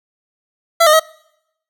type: tone with pitch steps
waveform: 25% pulse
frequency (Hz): 670 / 612 / 637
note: E5 / D#5 / D#5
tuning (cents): +28 / -29 / +41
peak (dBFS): -4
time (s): 0.8-0.998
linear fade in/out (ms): 10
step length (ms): 66
effects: noise-tail reverb RT60 0.8 s tail -26 dB re dry